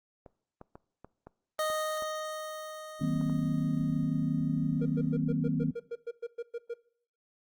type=clicks; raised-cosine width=1 ms; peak=-32 dBFS; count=9; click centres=0.262 / 0.614 / 0.755 / 1.046 / 1.27 / 1.701 / 2.023 / 3.213 / 3.297 s
type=tone with exponential decay; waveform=25% pulse; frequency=621 Hz; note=D#5; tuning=3 cents flat; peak=-24 dBFS; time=1.59-5.18 s; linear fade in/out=1 ms; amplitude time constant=780 ms
type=chord; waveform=sine; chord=C half-diminished seventh; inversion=first; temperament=just; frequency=156.98 / 188.37 / 235.5 / 261.6 Hz; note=Eb3 / Gb3 / Bb3 / C4; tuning=+16 / +31 / +18 / 0 cents; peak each=-30 / -36 / -33 / -32 dBFS; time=3.01-5.71 s; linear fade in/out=5 ms
type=tone bursts; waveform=triangle; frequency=470.2 Hz; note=A#4; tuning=15 cents sharp; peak=-31 dBFS; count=13; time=4.81-6.741 s; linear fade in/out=10 ms; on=47 ms; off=110 ms
effects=noise-tail reverb RT60 0.6 s tail -21 dB re dry + Opus 24 kbps